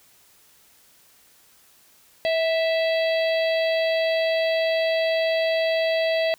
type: harmonic tone with a mistuned harmonic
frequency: 658 Hz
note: E5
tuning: 3 cents flat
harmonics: 1 / 3 / 4 / 5 / 6 / 7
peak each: -20 / -30 / -32 / -34 / -36 / -37 dBFS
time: 2.25-6.34 s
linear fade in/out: 0 ms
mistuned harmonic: 1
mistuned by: -20 cents
effects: white hiss -56 dBFS RMS until 6.38 s